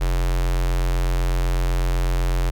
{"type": "tone with notch filter", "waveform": "square", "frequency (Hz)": 44, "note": "F1", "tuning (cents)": 14, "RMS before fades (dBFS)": -20, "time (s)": [0, 2.51], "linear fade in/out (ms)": 20, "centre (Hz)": 210, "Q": 1.5, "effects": []}